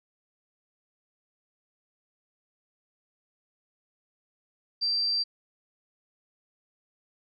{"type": "tone", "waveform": "sine", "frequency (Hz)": 4699, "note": "D8", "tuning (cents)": 0, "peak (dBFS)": -24, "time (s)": [4.81, 5.24], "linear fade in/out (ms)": 20, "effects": []}